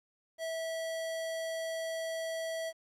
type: tone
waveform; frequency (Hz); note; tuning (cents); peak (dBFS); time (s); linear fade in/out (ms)
square; 652; E5; -19; -35; 0.38-2.73; 50
effects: low-pass 12000 Hz 12 dB/octave + 11-bit